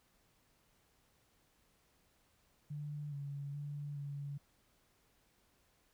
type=tone with pitch steps; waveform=sine; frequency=147.5 / 141.5 / 145.1 / 142.3 Hz; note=D3 / C#3 / D3 / C#3; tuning=+8 / +36 / -21 / +46 cents; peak=-40 dBFS; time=2.7-4.38 s; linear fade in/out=10 ms; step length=420 ms; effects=pink hiss -73 dBFS RMS until 5.93 s